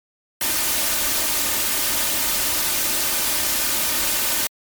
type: noise with comb filter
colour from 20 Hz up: white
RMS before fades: -21 dBFS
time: 0.41-4.47 s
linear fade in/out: 2 ms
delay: 3.3 ms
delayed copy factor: +0.5
effects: MP3 96 kbps